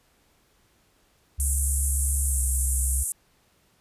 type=tone with pitch glide; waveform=sine; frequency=69.7 to 65.94 Hz; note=C#2 to C2; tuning=+10 to +14 cents; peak=-23 dBFS; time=1.38-3.04 s; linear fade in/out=20 ms; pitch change=-96 cents; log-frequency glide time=2.24-2.4 s
type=band-pass noise; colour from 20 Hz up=pink; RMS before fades=-29 dBFS; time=1.4-3.12 s; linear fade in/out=0 ms; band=8100 to 11000 Hz; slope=48 dB/octave
effects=pink hiss -64 dBFS RMS until 3.8 s + resampled to 32000 Hz